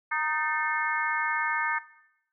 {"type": "harmonic tone with a mistuned harmonic", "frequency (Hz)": 309.2, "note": "D#4", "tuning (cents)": -11, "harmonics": [3, 4, 5, 6, 7], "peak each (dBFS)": [-32, -32, -32, -32, -32], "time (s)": [0.11, 1.79], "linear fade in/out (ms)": 10, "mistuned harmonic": 6, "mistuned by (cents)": -70, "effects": ["noise-tail reverb RT60 0.8 s tail -17 dB re dry"]}